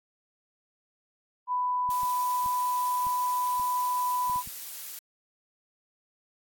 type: tone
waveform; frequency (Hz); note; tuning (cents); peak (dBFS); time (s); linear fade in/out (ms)
sine; 994; B5; +11; -25; 1.47-4.43; 50
type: clicks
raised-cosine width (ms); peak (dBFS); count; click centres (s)
5; -35; 8; 1.891 / 2.033 / 2.461 / 3.068 / 3.597 / 4.298 / 4.36 / 4.475
type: noise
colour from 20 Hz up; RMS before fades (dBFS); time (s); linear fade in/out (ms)
blue; -39; 1.9-4.99; 2
effects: AAC 64 kbps